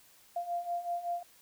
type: beating tone pair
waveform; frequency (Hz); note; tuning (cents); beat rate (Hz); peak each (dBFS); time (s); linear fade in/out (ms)
sine; 692 / 697.3; F5 / F5; -16 / -3; 5.3; -38 / -34; 0.36-1.23; 5
effects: white hiss -61 dBFS RMS until 1.41 s